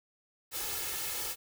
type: noise with comb filter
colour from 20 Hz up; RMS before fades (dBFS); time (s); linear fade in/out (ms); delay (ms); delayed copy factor
white; -36; 0.51-1.36; 50; 2.3; +0.8
effects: none